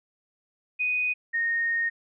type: tone pair in turn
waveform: sine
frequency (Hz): 2489 / 1851.2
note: D#7 / A#6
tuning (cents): 0 / -13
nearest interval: perfect fourth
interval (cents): 513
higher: first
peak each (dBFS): -23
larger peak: neither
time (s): 0.79-1.14 / 1.33-1.9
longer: second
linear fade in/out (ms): 20
effects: none